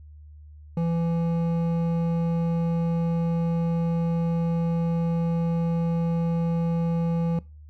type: tone with hard clipping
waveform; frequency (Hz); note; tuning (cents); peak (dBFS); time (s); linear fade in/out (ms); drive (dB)
triangle; 167.6; E3; +29; -24; 0.77-7.39; 2; 14
effects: noise-tail reverb RT60 0.3 s tail -22 dB re dry + added 75 Hz sine -43 dBFS peak until 7.69 s